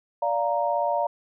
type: chord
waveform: sine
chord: Bb major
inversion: first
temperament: just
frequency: 582.7 / 699.2 / 932.3 Hz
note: D5 / F5 / Bb5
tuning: -14 / +2 / 0 cents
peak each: -26 dBFS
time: 0.22-1.07 s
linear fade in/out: 5 ms
effects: none